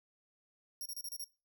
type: tone bursts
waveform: 10% pulse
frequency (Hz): 5588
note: F8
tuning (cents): 0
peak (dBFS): -34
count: 6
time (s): 0.81-1.242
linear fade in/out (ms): 2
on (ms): 47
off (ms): 30
effects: noise-tail reverb RT60 0.3 s tail -21 dB re dry